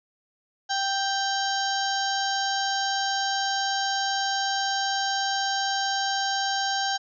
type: harmonic tone with a mistuned harmonic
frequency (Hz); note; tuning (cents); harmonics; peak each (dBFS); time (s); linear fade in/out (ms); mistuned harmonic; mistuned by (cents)
784; G5; 0; 1 / 2 / 4 / 5 / 6 / 7 / 8; -27 / -30 / -33 / -34 / -35 / -35 / -36; 0.69-6.98; 20; 8; +71
effects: none